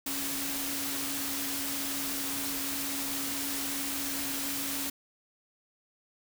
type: tone in noise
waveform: sine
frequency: 277.2 Hz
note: C#4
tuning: in tune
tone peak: -39 dBFS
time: 0.06-4.9 s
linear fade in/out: 5 ms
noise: white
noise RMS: -34 dBFS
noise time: 0.06-4.9 s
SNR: -8 dB
effects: none